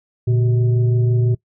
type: tone with frequency modulation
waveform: sine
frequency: 116.54 Hz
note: A#2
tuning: in tune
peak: -13 dBFS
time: 0.27-1.35 s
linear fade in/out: 10 ms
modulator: 259 Hz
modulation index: 0.51
effects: noise-tail reverb RT60 0.1 s tail -21 dB re dry